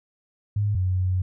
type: tone pair in turn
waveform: sine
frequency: 103.2 / 92.26 Hz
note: G#2 / F#2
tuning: -10 / -4 cents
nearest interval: major second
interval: 194 cents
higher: first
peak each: -20 dBFS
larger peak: neither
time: 0.56-0.75 / 0.75-1.22 s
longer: second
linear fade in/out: 5 ms
effects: none